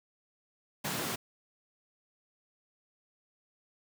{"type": "high-pass noise", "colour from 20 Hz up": "pink", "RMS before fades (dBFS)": -35, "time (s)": [0.84, 1.16], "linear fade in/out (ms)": 10, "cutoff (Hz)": 130, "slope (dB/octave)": 24, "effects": []}